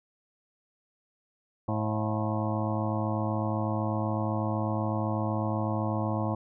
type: harmonic tone with a mistuned harmonic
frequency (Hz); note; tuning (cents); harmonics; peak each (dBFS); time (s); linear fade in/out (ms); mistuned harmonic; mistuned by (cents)
108; A2; -32; 1 / 2 / 3 / 5 / 6 / 7 / 8 / 9 / 10; -30 / -33 / -35 / -37 / -38 / -38 / -39 / -40 / -40; 1.68-6.35; 5; 7; -81
effects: none